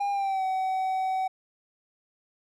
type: tone with pitch glide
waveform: triangle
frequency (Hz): 806 to 756.4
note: G5 to F#5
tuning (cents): +48 to +38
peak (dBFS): -23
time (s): 0-1.28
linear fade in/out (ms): 10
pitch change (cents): -110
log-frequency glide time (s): 0.11-0.44
effects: none